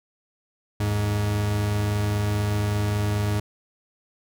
40% pulse tone pair together, 78.88 / 103.83 Hz, D#2 / G#2, +24 / 0 cents, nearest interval perfect fourth, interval 476 cents, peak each -32 / -21 dBFS, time 0.8-3.4 s, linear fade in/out 5 ms, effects none

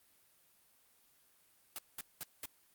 white noise bursts, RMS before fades -42 dBFS, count 4, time 1.76-2.456 s, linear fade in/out 0 ms, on 24 ms, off 200 ms, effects white hiss -69 dBFS RMS until 2.74 s + Opus 32 kbps

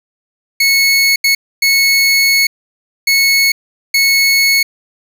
25% pulse tone bursts at uneven times, 2198 Hz, C#7, 15 cents flat, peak -5 dBFS, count 5, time 0.6-1.16 / 1.24-1.35 / 1.62-2.47 / 3.07-3.52 / 3.94-4.63 s, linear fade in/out 5 ms, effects none

